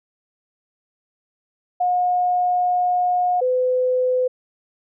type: tone pair in turn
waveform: sine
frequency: 720 / 506.3 Hz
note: F#5 / B4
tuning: -47 / +43 cents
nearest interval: tritone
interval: 610 cents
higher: first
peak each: -16 dBFS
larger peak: neither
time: 1.8-3.41 / 3.41-4.28 s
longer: first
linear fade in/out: 10 ms
effects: none